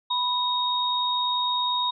sine tone pair together, 988 / 3737 Hz, B5 / A#7, 0 / +4 cents, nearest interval octave + major seventh, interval 2304 cents, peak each -25 dBFS, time 0.1-1.91 s, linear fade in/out 10 ms, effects none

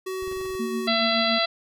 square tone with pitch glide, 376.3 to 373.7 Hz, F#4 to F#4, +29 to +17 cents, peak -29 dBFS, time 0.06-0.88 s, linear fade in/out 10 ms, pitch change -12 cents, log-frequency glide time 0.45-0.74 s
brown noise bursts, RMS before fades -41 dBFS, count 8, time 0.22-0.558 s, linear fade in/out 5 ms, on 23 ms, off 22 ms
sine tone with tremolo, 230 Hz, A#3, 23 cents flat, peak -25 dBFS, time 0.59-1.39 s, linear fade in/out 10 ms, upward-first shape sine, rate 7.1 Hz, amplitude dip 55%
harmonic tone, 671 Hz, E5, 31 cents sharp, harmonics 1 / 2 / 3 / 4 / 5 / 6 / 7, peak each -25 / -28 / -29 / -31 / -29 / -27 / -30 dBFS, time 0.87-1.46 s, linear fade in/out 10 ms
effects none

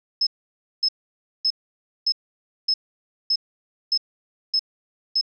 sine tone bursts, 5190 Hz, E8, 28 cents flat, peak -17 dBFS, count 9, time 0.21-5.212 s, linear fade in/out 5 ms, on 58 ms, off 560 ms, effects none

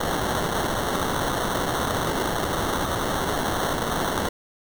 blue noise with sample-and-hold, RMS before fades -25 dBFS, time 0-4.29 s, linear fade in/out 5 ms, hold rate 2450 Hz, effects none

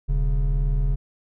triangle tone pair together, 40.29 / 138.59 Hz, E1 / C#3, -39 / 0 cents, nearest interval octave + major sixth, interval 2139 cents, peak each -17 / -25 dBFS, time 0.08-0.96 s, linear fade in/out 20 ms, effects none

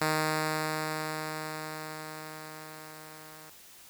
5% pulse tone with level ramp, 155.56 Hz, D#3, in tune, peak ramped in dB -14 to -38 dBFS, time 0.01-3.5 s, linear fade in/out 5 ms, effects white hiss -53 dBFS RMS until 3.89 s

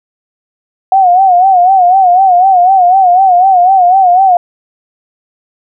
sine tone with vibrato, 740 Hz, F#5, in tune, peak -3 dBFS, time 0.92-4.37 s, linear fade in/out 2 ms, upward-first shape sine, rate 4 Hz, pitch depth 93 cents each way, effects none

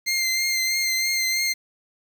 20% pulse tone with vibrato, 2097 Hz, C7, 3 cents sharp, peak -16 dBFS, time 0.06-1.54 s, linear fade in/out 20 ms, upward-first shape triangle, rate 3.1 Hz, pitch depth 29 cents each way, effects 8-bit

